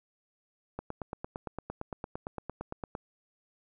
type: click train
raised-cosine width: 1 ms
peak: -22 dBFS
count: 20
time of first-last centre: 0.79-2.952 s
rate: 8.79 Hz
effects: none